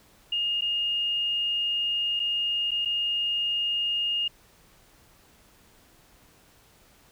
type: tone with dropouts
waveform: sine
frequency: 2840 Hz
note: F7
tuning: 28 cents sharp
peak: -24 dBFS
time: 0.32-4.28 s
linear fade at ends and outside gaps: 5 ms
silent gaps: 0.61-0.619 / 2.195-2.199 / 2.709-2.715 / 2.85-2.856 s
effects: pink hiss -58 dBFS RMS until 7.11 s